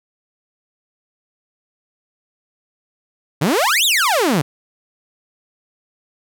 sawtooth exponential two-way sweep, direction up then down, 130.1 to 3951 to 130.1 Hz, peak -10 dBFS, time 3.41-4.42 s, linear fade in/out 10 ms, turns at 3.85 s, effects none

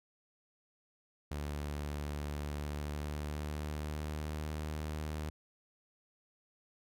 sawtooth tone with pitch glide, 73.42 to 76.54 Hz, D2 to D#2, 0 to -28 cents, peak -33 dBFS, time 1.31-5.3 s, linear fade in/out 5 ms, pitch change +72 cents, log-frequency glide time 2.52-4.51 s, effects none

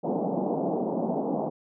pink band-pass noise, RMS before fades -28 dBFS, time 0.03-1.5 s, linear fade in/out 20 ms, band 170 to 840 Hz, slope 48 dB/octave, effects none

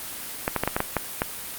clicks, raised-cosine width 0.5 ms, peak -6 dBFS, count 8, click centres 0.479 / 0.563 / 0.636 / 0.676 / 0.765 / 0.804 / 0.967 / 1.219 s, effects white hiss -35 dBFS RMS until 1.58 s + Opus 32 kbps

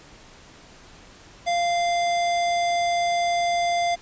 square tone, 694 Hz, F5, 11 cents flat, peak -21 dBFS, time 1.46-3.96 s, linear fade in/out 20 ms, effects pink hiss -48 dBFS RMS until 4.01 s + resampled to 16000 Hz

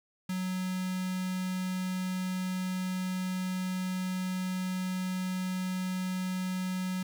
square tone with notch filter, 185 Hz, F#3, in tune, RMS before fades -33 dBFS, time 0.29-7.03 s, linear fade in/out 5 ms, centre 630 Hz, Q 0.91, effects 10-bit

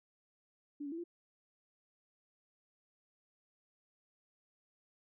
sine tone with pitch steps, 290.6 / 281.4 / 330.5 / 344.3 Hz, D4 / C#4 / E4 / F4, -18 / +26 / +5 / -25 cents, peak -39 dBFS, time 0.8-1.04 s, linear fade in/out 10 ms, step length 60 ms, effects none

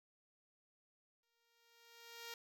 5% pulse tone with exponential growth, 466.2 Hz, A#4, in tune, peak -34 dBFS, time 1.23-2.34 s, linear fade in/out 2 ms, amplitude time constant 240 ms, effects none

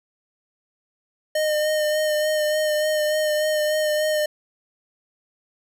square tone with vibrato, 611 Hz, D#5, 32 cents flat, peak -20 dBFS, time 1.35-4.26 s, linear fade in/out 5 ms, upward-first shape sine, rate 3.4 Hz, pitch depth 21 cents each way, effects none

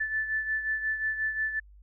sine beating tone pair, 1751 / 1756.6 Hz, A6 / A6, -9 / -3 cents, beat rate 5.6 Hz, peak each -28 / -35 dBFS, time 0-1.6 s, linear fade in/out 10 ms, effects added 50 Hz sine -50 dBFS peak until 1.82 s

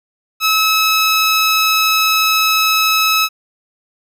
15% pulse tone, 1293 Hz, E6, 34 cents flat, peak -5 dBFS, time 0.4-3.29 s, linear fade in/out 50 ms, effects none

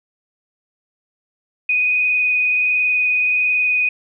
sine tone with frequency modulation, 2489 Hz, D#7, in tune, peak -14 dBFS, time 1.69-3.89 s, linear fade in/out 5 ms, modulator 21.4 Hz, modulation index 1.3, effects none

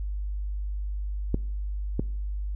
clicks, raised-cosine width 3 ms, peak -12 dBFS, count 2, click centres 1.344 / 1.995 s, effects noise-tail reverb RT60 0.6 s tail -23 dB re dry + added 50 Hz sine -28 dBFS peak until 2.55 s

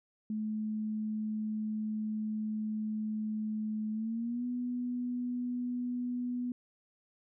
sine tone with pitch glide, 215.4 to 246 Hz, A3 to B3, -37 to -7 cents, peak -32 dBFS, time 0.3-6.52 s, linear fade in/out 2 ms, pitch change +230 cents, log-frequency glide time 3.92-4.45 s, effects none

